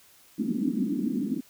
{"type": "band-pass noise", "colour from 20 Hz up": "white", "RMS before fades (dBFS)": -28, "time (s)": [0.38, 1.41], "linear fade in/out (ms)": 10, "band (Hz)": [200, 290], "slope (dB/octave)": 48, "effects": ["white hiss -57 dBFS RMS until 1.49 s"]}